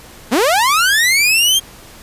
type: linear sweep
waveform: sawtooth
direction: up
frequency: 197.2 to 3240 Hz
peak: -7 dBFS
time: 0.31-1.6 s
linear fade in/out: 20 ms
effects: pink hiss -39 dBFS RMS until 2.02 s + resampled to 32000 Hz